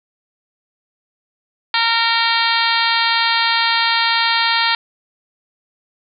harmonic tone, 460.5 Hz, A#4, 21 cents flat, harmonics 2 / 3 / 4 / 5 / 6 / 7 / 8 / 9 / 10, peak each -20 / -22 / -21 / -23 / -26 / -23 / -23 / -22 / -26 dBFS, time 1.74-4.75 s, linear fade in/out 2 ms, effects none

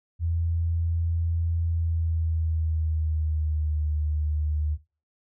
sine tone with pitch glide, 83.6 to 75.78 Hz, E2 to D#2, +25 to -45 cents, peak -23 dBFS, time 0.19-4.78 s, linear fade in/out 50 ms, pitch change -170 cents, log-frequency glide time 1.64-3.87 s, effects noise-tail reverb RT60 0.3 s tail -17 dB re dry

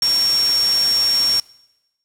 sine tone in noise, 5520 Hz, F8, 21 cents flat, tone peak -14 dBFS, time 0.02-1.4 s, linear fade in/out 2 ms, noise white, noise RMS -26 dBFS, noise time 0.02-1.4 s, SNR +9 dB, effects noise-tail reverb RT60 1.0 s tail -23 dB re dry + low-pass 12000 Hz 12 dB/octave

